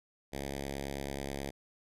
5% pulse tone with notch filter, 69.3 Hz, C#2, in tune, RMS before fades -39 dBFS, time 0.32-1.51 s, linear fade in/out 20 ms, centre 1100 Hz, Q 1.6, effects resampled to 32000 Hz

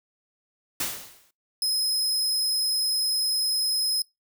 white noise with exponential decay, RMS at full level -25 dBFS, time 0.8-1.31 s, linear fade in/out 5 ms, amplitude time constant 110 ms
sawtooth tone, 5110 Hz, D#8, 45 cents sharp, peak -20 dBFS, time 1.62-4.02 s, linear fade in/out 2 ms
effects noise-tail reverb RT60 0.2 s tail -23 dB re dry

